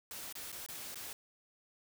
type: noise with dropouts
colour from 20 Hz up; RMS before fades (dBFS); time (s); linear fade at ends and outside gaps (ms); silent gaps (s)
white; -45; 0.11-1.13; 1; 0.326-0.353 / 0.518-0.526 / 0.663-0.687 / 0.945-0.956
effects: none